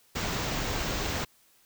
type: band-stop noise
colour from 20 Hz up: pink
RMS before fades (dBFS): -31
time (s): 0.15-1.25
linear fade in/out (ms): 10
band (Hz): 7500 to 15000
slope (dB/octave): 48
effects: white hiss -63 dBFS RMS until 1.65 s